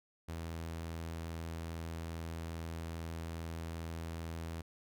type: tone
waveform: sawtooth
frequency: 82.41 Hz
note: E2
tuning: in tune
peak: -36 dBFS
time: 0.28-4.62 s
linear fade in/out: 10 ms
effects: none